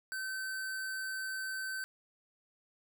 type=tone; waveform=square; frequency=1538 Hz; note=G6; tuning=33 cents flat; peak=-37 dBFS; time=0.12-1.84 s; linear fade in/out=0 ms; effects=none